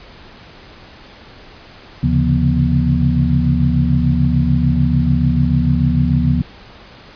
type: tone cluster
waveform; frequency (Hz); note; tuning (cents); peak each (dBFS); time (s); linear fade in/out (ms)
sine; 74.7 / 134.6 / 141.4 / 171.3 / 241.2; D2 / C3 / C#3 / F3 / B3; +30 / +49 / +35 / -33 / -41; -18; 2.03-6.42; 5
effects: pink hiss -40 dBFS RMS until 7.15 s + resampled to 11025 Hz